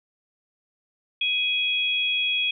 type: tone pair together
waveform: sine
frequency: 2505 / 3319 Hz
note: D#7 / G#7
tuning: +11 / -2 cents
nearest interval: perfect fourth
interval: 487 cents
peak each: -24 dBFS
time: 1.21-2.51 s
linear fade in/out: 5 ms
effects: none